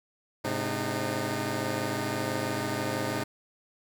10% pulse tone cluster, 106 / 132.1 / 304.4 Hz, G#2 / C3 / D#4, +36 / +17 / -38 cents, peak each -25 dBFS, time 0.44-3.24 s, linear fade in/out 10 ms, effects none

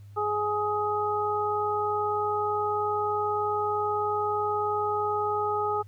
harmonic tone, 418.4 Hz, G#4, 13 cents sharp, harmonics 1 / 2 / 3, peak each -29 / -29 / -29 dBFS, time 0.16-5.83 s, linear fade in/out 20 ms, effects added 101 Hz sine -44 dBFS peak until 5.87 s + pink hiss -66 dBFS RMS until 5.87 s

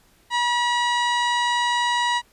harmonic tone, 964 Hz, B5, 42 cents flat, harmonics 1 / 2 / 3 / 4 / 5 / 6 / 7 / 8 / 9, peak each -21 / -25 / -30 / -29 / -40 / -42 / -41 / -43 / -42 dBFS, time 0.3-2.22 s, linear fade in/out 50 ms, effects pink hiss -58 dBFS RMS until 2.32 s + resampled to 32000 Hz

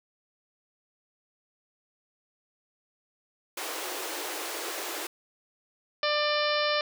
pink high-pass noise, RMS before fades -35 dBFS, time 3.57-5.07 s, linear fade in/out 5 ms, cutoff 300 Hz, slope 96 dB/octave
harmonic tone, 595 Hz, D5, 22 cents sharp, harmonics 1 / 2 / 3 / 4 / 5 / 6 / 7 / 8 / 9, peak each -28 / -31 / -33 / -34 / -35 / -36 / -36 / -37 / -38 dBFS, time 6.03-6.81 s, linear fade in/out 2 ms
effects none

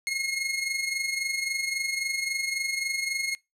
sawtooth tone with amplitude modulation, 2157 Hz, C#7, 48 cents flat, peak -21 dBFS, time 0.07-3.35 s, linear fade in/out 0 ms, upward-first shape sine, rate 23.7 Hz, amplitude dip 60%, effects noise-tail reverb RT60 0.2 s tail -22 dB re dry + low-pass 12000 Hz 12 dB/octave

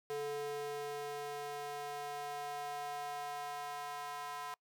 square tone with high-pass filter sweep, 145.1 Hz, D3, 21 cents flat, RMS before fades -42 dBFS, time 0.1-4.54 s, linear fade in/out 0 ms, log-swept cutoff 450 to 930 Hz, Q 3.1, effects noise-tail reverb RT60 0.1 s tail -25 dB re dry

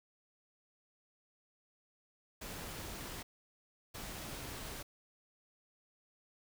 pink noise bursts at uneven times, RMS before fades -45 dBFS, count 2, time 2.41-3.23 / 3.94-4.83 s, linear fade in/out 10 ms, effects none

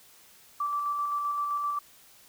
sine tone with tremolo, 1164 Hz, D6, 16 cents flat, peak -26 dBFS, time 0.6-1.79 s, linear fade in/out 5 ms, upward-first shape square, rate 7.7 Hz, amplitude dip 25%, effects white hiss -56 dBFS RMS until 2.28 s

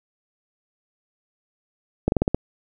slowing click train, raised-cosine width 2 ms, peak -5 dBFS, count 6, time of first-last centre 2.08-2.346 s, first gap 41 ms, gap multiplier 1.13, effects none

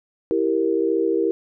sine chord, E diminished, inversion none, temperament equal, 329.6 / 392 / 466.2 Hz, E4 / G4 / Bb4, 0 / 0 / 0 cents, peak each -22 dBFS, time 0.31-1.31 s, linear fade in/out 0 ms, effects none

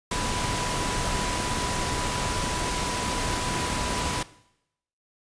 sine tone in noise, 987.8 Hz, B5, in tune, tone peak -33 dBFS, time 0.11-4.23 s, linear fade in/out 5 ms, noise pink, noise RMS -28 dBFS, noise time 0.11-4.23 s, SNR -8 dB, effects noise-tail reverb RT60 0.8 s tail -18 dB re dry + resampled to 22050 Hz

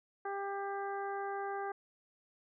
harmonic tone, 397.1 Hz, G4, 22 cents sharp, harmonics 1 / 2 / 3 / 4 / 5, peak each -40 / -39 / -45 / -46 / -55 dBFS, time 0.25-1.72 s, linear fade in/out 5 ms, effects none

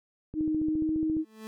sine tone with pitch glide, 311.1 to 315.1 Hz, D#4 to D#4, 0 to +22 cents, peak -25 dBFS, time 0.34-1.25 s, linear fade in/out 50 ms, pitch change +22 cents, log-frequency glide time 0.7-0.93 s
click train, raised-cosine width 3 ms, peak -26 dBFS, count 13, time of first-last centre 0.34-1.168 s, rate 14.5 Hz
30% pulse tone with exponential growth, 218.7 Hz, A3, 10 cents flat, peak -34 dBFS, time 1.13-1.47 s, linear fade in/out 0 ms, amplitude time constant 73 ms
effects none

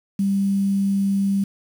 sine tone with quantisation, 197.1 Hz, G3, 10 cents sharp, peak -17 dBFS, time 0.19-1.44 s, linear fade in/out 5 ms, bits 7, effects none

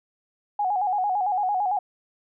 sine tone with vibrato, 782 Hz, G5, 4 cents flat, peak -21 dBFS, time 0.59-1.79 s, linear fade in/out 5 ms, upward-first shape square, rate 8.9 Hz, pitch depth 96 cents each way, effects none

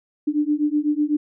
sine beating tone pair, 293.7 / 301.7 Hz, D4 / D4, 0 / +47 cents, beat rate 8 Hz, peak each -21 dBFS, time 0.27-1.17 s, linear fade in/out 10 ms, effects none

